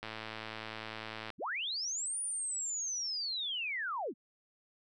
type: click train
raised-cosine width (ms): 0.3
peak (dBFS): -25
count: 141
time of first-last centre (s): 0.03-1.303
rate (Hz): 110
type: linear two-way sweep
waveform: sine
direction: up then down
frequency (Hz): 92.5 to 9600 to 171.9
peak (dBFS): -34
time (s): 1.38-4.14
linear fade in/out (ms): 50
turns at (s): 2.2
effects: none